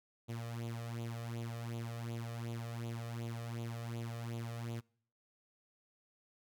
sawtooth tone with flanger, 116.54 Hz, A#2, in tune, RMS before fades -42 dBFS, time 0.28-4.81 s, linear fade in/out 20 ms, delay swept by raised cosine 0.28 to 1.68 ms, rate 2.7 Hz, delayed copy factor +0.7, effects noise-tail reverb RT60 0.6 s tail -26 dB re dry

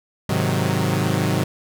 sawtooth chord, Ab dominant seventh, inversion none, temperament equal, 103.83 / 130.81 / 155.56 / 185 Hz, Ab2 / C3 / Eb3 / Gb3, 0 / 0 / 0 / 0 cents, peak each -20 dBFS, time 0.29-1.44 s, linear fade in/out 5 ms, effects none

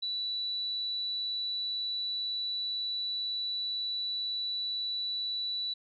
sine tone, 3951 Hz, B7, in tune, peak -31 dBFS, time 0.02-5.74 s, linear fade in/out 10 ms, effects none

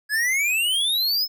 square exponential sweep, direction up, 1661.2 to 5274 Hz, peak -20 dBFS, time 0.09-1.28 s, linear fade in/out 50 ms, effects none

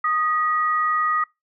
sine tone pair together, 1241.2 / 1922 Hz, D#6 / B6, -5 / -48 cents, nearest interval minor sixth, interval 757 cents, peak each -19 / -26 dBFS, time 0.04-1.24 s, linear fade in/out 5 ms, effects noise-tail reverb RT60 0.2 s tail -24 dB re dry

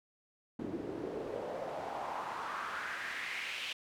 pink noise with band-pass filter sweep, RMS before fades -40 dBFS, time 0.59-3.73 s, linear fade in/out 5 ms, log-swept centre 280 to 2900 Hz, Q 3.2, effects none

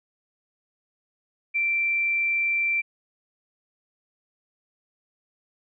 sine tone, 2349 Hz, D7, in tune, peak -21 dBFS, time 1.54-2.82 s, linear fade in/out 20 ms, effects none

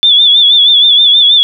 sine tone with vibrato, 3473 Hz, A7, 23 cents flat, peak -3 dBFS, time 0.03-1.43 s, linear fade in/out 0 ms, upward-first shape sine, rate 6.3 Hz, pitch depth 69 cents each way, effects none

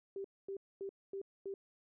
sine tone bursts, 392 Hz, G4, in tune, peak -39 dBFS, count 5, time 0.16-1.54 s, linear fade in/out 2 ms, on 84 ms, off 240 ms, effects none

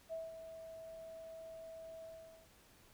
sine tone with ADSR envelope, 651 Hz, E5, 22 cents flat, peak -39 dBFS, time 0.09-2.49 s, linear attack 36 ms, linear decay 190 ms, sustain -9 dB, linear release 440 ms, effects pink hiss -65 dBFS RMS until 2.93 s

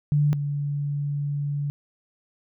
sine tone pair in turn, 146.83 / 143.97 Hz, D3 / D3, 0 / -34 cents, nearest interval unison, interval 34 cents, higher first, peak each -17 / -24 dBFS, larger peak first, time 0.12-0.33 / 0.33-1.7 s, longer second, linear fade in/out 0 ms, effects none

